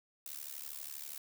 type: noise with amplitude modulation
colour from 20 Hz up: blue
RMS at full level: -41 dBFS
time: 0.26-1.18 s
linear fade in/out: 2 ms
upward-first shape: sine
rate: 72.4 Hz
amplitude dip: 95%
effects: none